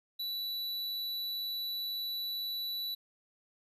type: tone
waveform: square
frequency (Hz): 3951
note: B7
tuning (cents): 0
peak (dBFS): -35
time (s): 0.19-2.95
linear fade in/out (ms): 10
effects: resampled to 32000 Hz + 12-bit